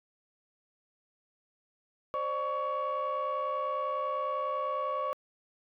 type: tone cluster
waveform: sine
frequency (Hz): 526 / 596 / 1122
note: C5 / D5 / C#6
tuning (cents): +9 / +25 / +21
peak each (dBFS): -34 / -34 / -30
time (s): 2.14-5.13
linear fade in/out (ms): 0
effects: tanh soft clip ceiling -26 dBFS